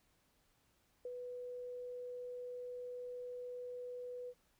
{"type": "tone with ADSR envelope", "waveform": "sine", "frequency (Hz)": 493.9, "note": "B4", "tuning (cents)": 0, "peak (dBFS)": -40, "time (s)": [1.05, 4.34], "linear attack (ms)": 3, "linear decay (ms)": 42, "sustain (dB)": -3, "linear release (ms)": 53, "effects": ["pink hiss -75 dBFS RMS until 4.59 s"]}